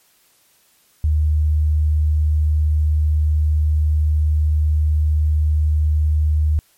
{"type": "tone", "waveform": "sine", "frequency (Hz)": 76.3, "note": "D#2", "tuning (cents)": -33, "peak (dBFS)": -13, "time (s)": [1.04, 6.59], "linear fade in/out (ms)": 0, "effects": ["white hiss -57 dBFS RMS until 6.77 s", "MP3 64 kbps"]}